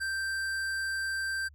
sine tone with hard clipping, 1568 Hz, G6, in tune, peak -32 dBFS, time 0-1.49 s, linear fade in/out 20 ms, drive 13 dB, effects added 73 Hz sine -52 dBFS peak until 1.54 s

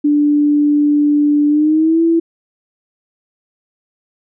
sine tone with pitch glide, 293.7 to 331.6 Hz, D4 to E4, 0 to +10 cents, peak -9 dBFS, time 0.04-2.2 s, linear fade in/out 10 ms, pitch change +210 cents, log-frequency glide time 1.48-2.02 s, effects none

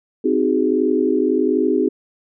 sine chord, Ab dominant seventh, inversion first, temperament just, 259.6 / 311.5 / 373.8 / 415.3 Hz, C4 / Eb4 / Gb4 / Ab4, -13 / +2 / +18 / 0 cents, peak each -20 dBFS, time 0.24-1.89 s, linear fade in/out 10 ms, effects none

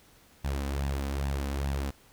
sawtooth tone with flanger, 69.3 Hz, C#2, in tune, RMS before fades -31 dBFS, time 0.44-1.91 s, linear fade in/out 10 ms, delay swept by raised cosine 1.1 to 4 ms, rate 2.4 Hz, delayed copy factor +0.55, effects pink hiss -59 dBFS RMS until 2.12 s

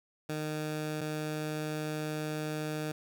15% pulse tone pair in turn, 153.5 / 153.5 Hz, D#3 / D#3, -23 / -23 cents, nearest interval unison, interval 0 cents, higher neither, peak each -27 dBFS, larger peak neither, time 0.29-1.01 / 1.01-2.92 s, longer second, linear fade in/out 5 ms, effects none

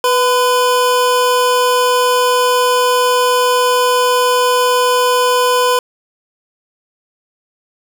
square tone pair together, 493.9 / 1012.1 Hz, B4 / B5, 0 / +42 cents, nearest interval octave, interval 1242 cents, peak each -14 dBFS, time 0.04-5.79 s, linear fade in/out 2 ms, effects none

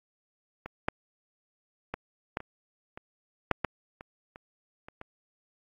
clicks, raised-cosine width 0.5 ms, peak -23 / -11 / -17 / -15 / -26 / -26 / -8 / -11 / -27 / -30 / -29 / -26 dBFS, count 12, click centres 0.66 / 0.885 / 1.94 / 2.371 / 2.404 / 2.975 / 3.513 / 3.647 / 4.009 / 4.359 / 4.885 / 5.014 s, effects AAC 48 kbps

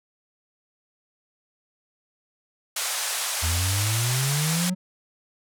white band-pass noise, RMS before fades -28 dBFS, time 2.76-4.7 s, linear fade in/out 5 ms, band 580 to 11000 Hz, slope 24 dB/octave
triangle exponential sweep, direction up, 79.5 to 187.6 Hz, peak -21 dBFS, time 3.42-4.75 s, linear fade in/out 20 ms
effects none

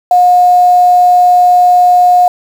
sine tone with quantisation, 718 Hz, F5, 48 cents sharp, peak -3 dBFS, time 0.11-2.28 s, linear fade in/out 2 ms, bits 5, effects none

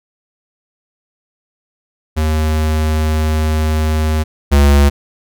square tone pair in turn, 77.8 / 71.19 Hz, D#2 / C#2, 0 / +47 cents, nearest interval major second, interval 153 cents, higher first, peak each -13 / -7 dBFS, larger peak second, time 2.16-4.24 / 4.51-4.9 s, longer first, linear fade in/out 20 ms, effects none

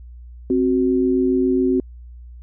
sine tone pair together, 262.8 / 370 Hz, C4 / F#4, +8 / 0 cents, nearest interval tritone, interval 592 cents, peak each -17 / -18 dBFS, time 0.5-1.8 s, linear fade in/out 2 ms, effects added 60 Hz sine -36 dBFS peak until 2.42 s

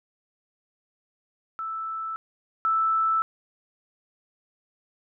sine tone pair in turn, 1318.5 / 1318.5 Hz, E6 / E6, 0 / 0 cents, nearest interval unison, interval 0 cents, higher neither, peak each -29 / -20 dBFS, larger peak second, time 1.59-2.16 / 2.65-3.22 s, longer neither, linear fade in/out 0 ms, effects none

